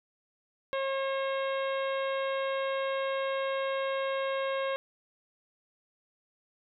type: harmonic tone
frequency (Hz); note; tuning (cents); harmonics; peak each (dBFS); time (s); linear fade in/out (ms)
540; C#5; -45; 1 / 2 / 3 / 4 / 5 / 6 / 7; -30 / -36 / -40 / -42 / -44 / -46 / -47; 0.73-4.76; 0
effects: none